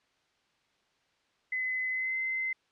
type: tone with pitch glide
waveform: sine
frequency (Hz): 2028 to 2062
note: B6 to C7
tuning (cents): +45 to -26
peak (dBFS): -29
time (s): 1.52-2.53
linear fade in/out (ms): 5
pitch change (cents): +29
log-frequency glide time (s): 1.9-2.17
effects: white hiss -71 dBFS RMS until 2.71 s + low-pass 4000 Hz 12 dB/octave